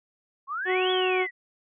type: exponential two-way sweep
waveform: sine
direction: up then down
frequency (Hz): 1046.5 to 3429 to 1898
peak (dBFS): -28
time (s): 0.47-1.31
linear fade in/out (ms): 50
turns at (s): 0.91
type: harmonic tone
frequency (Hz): 370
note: F#4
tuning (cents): 0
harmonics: 1 / 2 / 3 / 4 / 5 / 6 / 7 / 8 / 9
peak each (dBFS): -24 / -30 / -34 / -36 / -38 / -40 / -41 / -42 / -43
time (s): 0.65-1.27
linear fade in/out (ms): 50
effects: none